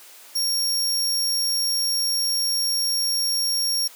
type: tone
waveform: sawtooth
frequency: 5560 Hz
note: F8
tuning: 9 cents flat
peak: -18 dBFS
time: 0.35-3.88 s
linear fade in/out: 10 ms
effects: white hiss -46 dBFS RMS until 3.95 s + high-pass 400 Hz 12 dB/octave